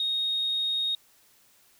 sine tone, 3729 Hz, A#7, in tune, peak -24 dBFS, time 0-0.95 s, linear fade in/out 2 ms, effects tanh soft clip ceiling -20 dBFS + white hiss -61 dBFS RMS until 1.79 s

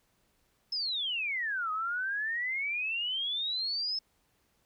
sine exponential two-way sweep, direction down then up, 5274 to 1244.5 to 5274 Hz, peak -30 dBFS, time 0.72-3.99 s, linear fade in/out 5 ms, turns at 1.71 s, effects pink hiss -72 dBFS RMS until 4.65 s

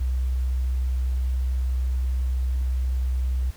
sine tone, 63.6 Hz, C2, 48 cents flat, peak -21 dBFS, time 0-3.51 s, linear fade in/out 10 ms, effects pink hiss -50 dBFS RMS until 3.56 s

